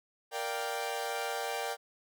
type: chord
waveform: sawtooth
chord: G minor seventh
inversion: first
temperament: equal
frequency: 466.2 / 587.3 / 698.5 / 784 Hz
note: Bb4 / D5 / F5 / G5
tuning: 0 / 0 / 0 / 0 cents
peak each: -35 / -36 / -38 / -33 dBFS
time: 0.31-1.77 s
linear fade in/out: 50 ms
effects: none